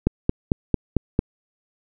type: click train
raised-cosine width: 3 ms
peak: -4 dBFS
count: 6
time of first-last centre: 0.07-1.191 s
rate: 4.46 Hz
effects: none